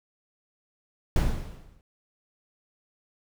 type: noise with exponential decay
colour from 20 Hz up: brown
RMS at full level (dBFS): -19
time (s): 1.16-1.81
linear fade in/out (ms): 1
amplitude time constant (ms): 140
effects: none